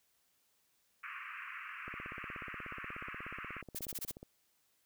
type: band-pass noise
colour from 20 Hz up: pink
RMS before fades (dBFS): -46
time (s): 1.03-3.62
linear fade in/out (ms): 10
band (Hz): 1100 to 2700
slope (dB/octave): 96
type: click train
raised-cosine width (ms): 2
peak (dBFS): -35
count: 40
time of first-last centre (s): 1.88-4.229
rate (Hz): 16.6
type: noise bursts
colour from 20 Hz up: blue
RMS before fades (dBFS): -40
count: 6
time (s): 3.75-4.117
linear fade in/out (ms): 10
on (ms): 42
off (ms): 23
effects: white hiss -75 dBFS RMS until 4.85 s